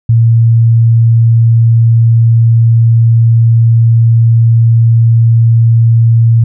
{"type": "tone", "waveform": "sine", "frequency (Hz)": 115, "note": "A#2", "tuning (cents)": -23, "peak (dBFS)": -3, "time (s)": [0.09, 6.44], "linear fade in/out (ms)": 5, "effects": []}